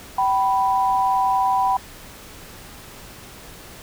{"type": "tone pair together", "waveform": "sine", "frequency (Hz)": [770.8, 987.8], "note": ["G5", "B5"], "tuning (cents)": [-29, 0], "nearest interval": "major third", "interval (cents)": 429, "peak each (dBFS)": -19, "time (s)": [0.18, 1.77], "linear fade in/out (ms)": 5, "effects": ["pink hiss -41 dBFS RMS until 3.82 s"]}